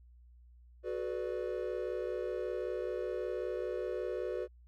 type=chord; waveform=triangle; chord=B minor seventh; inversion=second; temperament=equal with one note detuned; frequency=370 / 428.7 / 493.9 / 587.3 Hz; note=F#4 / A4 / B4 / D5; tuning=0 / -45 / 0 / 0 cents; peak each=-36 / -40 / -36 / -40 dBFS; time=0.83-4.48 s; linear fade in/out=50 ms; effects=added 60 Hz sine -55 dBFS peak until 4.67 s + MP3 96 kbps